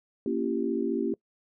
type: chord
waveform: sine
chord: A# diminished seventh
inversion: none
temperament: equal with one note detuned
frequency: 233.1 / 277.2 / 337.3 / 392 Hz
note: A#3 / C#4 / E4 / G4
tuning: 0 / 0 / +40 / 0 cents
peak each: -31 dBFS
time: 0.26-1.14 s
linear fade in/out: 2 ms
effects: noise-tail reverb RT60 0.1 s tail -24 dB re dry